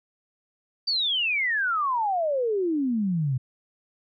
sine exponential sweep, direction down, 4699 to 123.1 Hz, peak -22 dBFS, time 0.87-3.38 s, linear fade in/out 10 ms, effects none

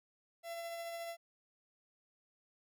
45% pulse tone with tremolo, 675 Hz, E5, 41 cents sharp, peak -40 dBFS, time 0.43-1.17 s, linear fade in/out 50 ms, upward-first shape triangle, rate 14 Hz, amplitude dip 30%, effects none

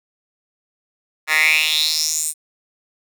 10% pulse tone with high-pass filter sweep, 155.56 Hz, D#3, in tune, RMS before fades -18 dBFS, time 1.27-2.34 s, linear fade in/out 50 ms, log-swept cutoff 1600 to 9000 Hz, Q 5.2, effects none

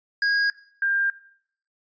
square / sine tone pair in turn, 1639 / 1596.9 Hz, G#6 / G6, -23 / +32 cents, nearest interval unison, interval 45 cents, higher first, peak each -20 / -20 dBFS, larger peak neither, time 0.22-0.5 / 0.82-1.1 s, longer neither, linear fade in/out 2 ms, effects noise-tail reverb RT60 0.6 s tail -17 dB re dry + resampled to 16000 Hz

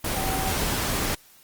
sine tone in noise, 765 Hz, G5, 42 cents flat, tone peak -29 dBFS, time 0.16-0.52 s, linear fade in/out 5 ms, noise pink, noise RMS -26 dBFS, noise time 0.04-1.15 s, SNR -6 dB, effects white hiss -54 dBFS RMS until 1.43 s + Opus 24 kbps

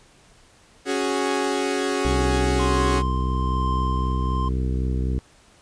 sawtooth chord, C# suspended fourth, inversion none, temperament equal, 277.2 / 370 / 415.3 Hz, C#4 / F#4 / G#4, 0 / 0 / 0 cents, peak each -22 dBFS, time 0.85-3.03 s, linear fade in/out 50 ms
harmonic tone, 63.9 Hz, C2, 40 cents flat, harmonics 1 / 2 / 3 / 4 / 5 / 6 / 7, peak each -22 / -28 / -32 / -34 / -36 / -38 / -39 dBFS, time 2.05-5.19 s, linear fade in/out 0 ms
triangle tone with tremolo, 1046.5 Hz, C6, in tune, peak -22 dBFS, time 2.59-4.49 s, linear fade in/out 10 ms, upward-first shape triangle, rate 1.1 Hz, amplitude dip 55%
effects pink hiss -54 dBFS RMS until 5.61 s + resampled to 22050 Hz

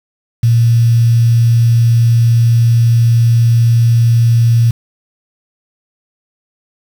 sine tone with quantisation, 116.54 Hz, A#2, in tune, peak -6 dBFS, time 0.43-4.71 s, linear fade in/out 5 ms, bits 5, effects none

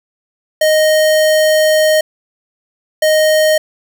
square tone pair in turn, 621 / 621 Hz, D#5 / D#5, -3 / -3 cents, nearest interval unison, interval 0 cents, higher neither, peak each -9 dBFS, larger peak neither, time 0.61-2.01 / 3.02-3.58 s, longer first, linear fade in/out 5 ms, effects none

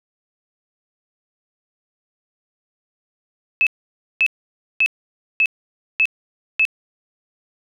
sine tone bursts, 2602 Hz, E7, 23 cents flat, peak -12 dBFS, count 6, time 3.61-6.652 s, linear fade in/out 0 ms, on 57 ms, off 540 ms, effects none

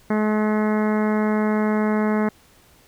harmonic tone, 213.5 Hz, G#3, 48 cents sharp, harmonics 1 / 2 / 3 / 4 / 5 / 6 / 7 / 8 / 9 / 10, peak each -19 / -25 / -29 / -31 / -33 / -35 / -36 / -37 / -38 / -39 dBFS, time 0.1-2.29 s, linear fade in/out 5 ms, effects pink hiss -54 dBFS RMS until 2.87 s

